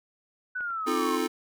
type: exponential sweep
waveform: sine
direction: down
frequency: 1511 to 1046.5 Hz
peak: -29 dBFS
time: 0.55-1.18 s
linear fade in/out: 10 ms
type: clicks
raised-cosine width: 0.5 ms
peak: -31 / -38 dBFS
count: 2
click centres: 0.607 / 0.705 s
type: chord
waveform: square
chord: F dominant seventh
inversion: second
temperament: just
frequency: 261.9 / 314.3 / 349.2 / 436.5 Hz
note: C4 / Eb4 / F4 / A4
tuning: +2 / +18 / 0 / -14 cents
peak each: -32 dBFS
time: 0.86-1.28 s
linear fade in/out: 20 ms
effects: none